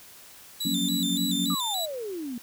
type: tone with vibrato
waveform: sawtooth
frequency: 3745 Hz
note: A#7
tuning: 7 cents sharp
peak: -25 dBFS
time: 0.6-1.86 s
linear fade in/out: 10 ms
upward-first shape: square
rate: 3.5 Hz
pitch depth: 82 cents each way
type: chord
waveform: sine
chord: Gb major seventh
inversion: third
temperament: equal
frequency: 174.61 / 185 / 233.1 / 277.2 Hz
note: F3 / Gb3 / Bb3 / Db4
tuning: 0 / 0 / 0 / 0 cents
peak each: -34 / -31 / -31 / -29 dBFS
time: 0.65-1.55 s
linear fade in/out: 5 ms
type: exponential sweep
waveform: sine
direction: down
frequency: 1244.5 to 229.7 Hz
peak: -31 dBFS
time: 1.5-2.38 s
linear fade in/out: 2 ms
effects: white hiss -49 dBFS RMS until 2.42 s